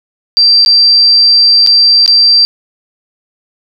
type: tone with dropouts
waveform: sine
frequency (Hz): 4699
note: D8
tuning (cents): 0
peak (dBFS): -3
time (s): 0.37-2.45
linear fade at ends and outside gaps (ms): 0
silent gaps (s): 0.649-0.661 / 1.664-1.672 / 2.061-2.078
effects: none